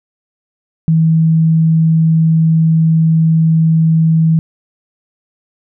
sine tone, 161.4 Hz, E3, 36 cents flat, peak -7 dBFS, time 0.88-4.39 s, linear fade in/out 0 ms, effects none

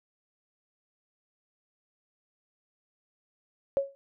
sine tone with exponential decay, 552 Hz, C#5, 7 cents flat, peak -19 dBFS, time 3.77-3.95 s, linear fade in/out 0 ms, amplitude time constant 39 ms, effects none

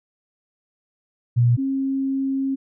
sine tone pair in turn, 120.1 / 269.6 Hz, B2 / C#4, -48 / -48 cents, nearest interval octave + major second, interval 1400 cents, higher second, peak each -13 / -20 dBFS, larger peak first, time 1.36-1.57 / 1.57-2.56 s, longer second, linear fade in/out 20 ms, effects none

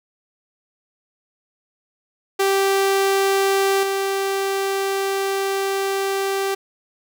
sawtooth tone with level steps, 390.8 Hz, G4, 5 cents flat, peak -12 / -16 dBFS, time 2.39-6.55 s, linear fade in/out 10 ms, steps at 3.83 s, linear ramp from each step 2 ms, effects none

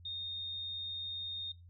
sine tone, 3681 Hz, A#7, 23 cents flat, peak -38 dBFS, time 0.05-1.52 s, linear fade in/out 5 ms, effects noise-tail reverb RT60 0.2 s tail -19 dB re dry + added 87 Hz sine -53 dBFS peak until 1.69 s

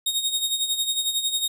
sawtooth tone with tremolo, 3729 Hz, A#7, in tune, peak -17 dBFS, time 0.06-1.48 s, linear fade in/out 5 ms, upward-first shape sine, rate 11 Hz, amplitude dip 65%, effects none

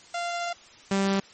sawtooth tone pair in turn, 693 / 195.82 Hz, F5 / G3, -14 / -2 cents, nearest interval octave + minor seventh, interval 2188 cents, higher first, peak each -24 / -18 dBFS, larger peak second, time 0.14-0.53 / 0.91-1.2 s, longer first, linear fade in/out 5 ms, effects white hiss -51 dBFS RMS until 1.33 s + MP3 32 kbps

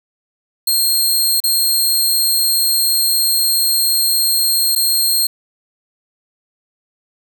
15% pulse tone with dropouts, 4219 Hz, C8, 14 cents sharp, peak -6 dBFS, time 0.67-5.27 s, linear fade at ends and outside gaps 5 ms, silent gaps 1.403-1.438 / 4.752-4.759 s, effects 8-bit

